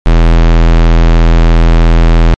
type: tone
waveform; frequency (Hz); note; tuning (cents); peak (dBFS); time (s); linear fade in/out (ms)
square; 41.52; E1; +13; -3; 0.06-2.34; 0
effects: low-pass 4000 Hz 12 dB/octave + MP3 48 kbps